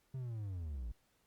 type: linear sweep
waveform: triangle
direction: down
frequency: 134.5 to 51.91 Hz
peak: -37 dBFS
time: 0.14-0.92 s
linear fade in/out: 5 ms
effects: pink hiss -75 dBFS RMS until 1.26 s + Opus 48 kbps